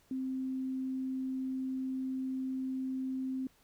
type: tone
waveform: sine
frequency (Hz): 261.6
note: C4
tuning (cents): 0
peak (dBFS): -33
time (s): 0.11-3.47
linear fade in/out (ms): 2
effects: pink hiss -67 dBFS RMS until 3.63 s